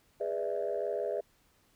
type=chord; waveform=sine; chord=E dominant seventh; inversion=first; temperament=just; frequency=412 / 494.4 / 593.3 / 659.3 Hz; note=G#4 / B4 / D5 / E5; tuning=-14 / +2 / +18 / 0 cents; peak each=-35 / -36 / -35 / -36 dBFS; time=0.2-1.21 s; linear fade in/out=10 ms; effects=tanh soft clip ceiling -23 dBFS + pink hiss -68 dBFS RMS until 1.75 s